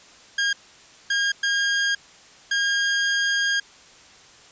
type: tone bursts at uneven times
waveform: sawtooth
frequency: 1621 Hz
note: G#6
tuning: 42 cents flat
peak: -16 dBFS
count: 4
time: 0.38-0.53 / 1.1-1.32 / 1.43-1.95 / 2.51-3.6 s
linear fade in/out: 5 ms
effects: white hiss -49 dBFS RMS until 4.51 s + resampled to 16000 Hz